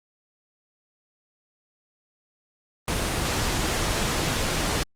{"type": "noise", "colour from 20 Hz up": "pink", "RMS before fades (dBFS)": -25, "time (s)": [2.88, 4.83], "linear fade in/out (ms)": 0, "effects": ["low-pass 10000 Hz 12 dB/octave", "Opus 24 kbps"]}